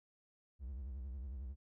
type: tone with vibrato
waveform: triangle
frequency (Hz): 65.41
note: C2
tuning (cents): 0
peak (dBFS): -40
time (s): 0.59-1.56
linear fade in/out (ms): 50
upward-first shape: sine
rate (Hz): 11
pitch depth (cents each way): 170
effects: none